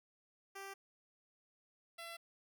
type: tone pair in turn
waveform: 10% pulse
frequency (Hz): 392 / 674.2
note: G4 / E5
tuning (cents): 0 / +39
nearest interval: major sixth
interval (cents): 939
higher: second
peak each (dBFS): -38 / -38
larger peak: neither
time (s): 0.55-0.74 / 1.98-2.17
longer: neither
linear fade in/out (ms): 10
effects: none